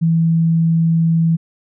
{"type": "tone", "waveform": "sine", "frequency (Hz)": 164.5, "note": "E3", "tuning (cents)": -3, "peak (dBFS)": -11, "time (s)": [0.01, 1.37], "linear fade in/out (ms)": 20, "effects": []}